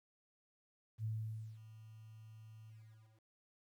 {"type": "tone with ADSR envelope", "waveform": "sine", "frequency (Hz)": 110, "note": "A2", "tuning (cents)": 0, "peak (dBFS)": -36, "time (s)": [0.98, 3.25], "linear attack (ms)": 63, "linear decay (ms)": 530, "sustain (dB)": -17, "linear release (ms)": 560, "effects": ["12-bit"]}